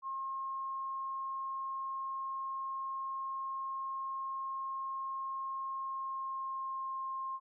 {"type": "tone with pitch glide", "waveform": "sine", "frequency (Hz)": [1072, 1063.4], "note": ["C6", "C6"], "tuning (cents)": [42, 28], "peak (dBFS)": -36, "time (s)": [0.02, 7.4], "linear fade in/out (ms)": 50, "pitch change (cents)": -14, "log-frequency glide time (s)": [5.76, 6.98], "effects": []}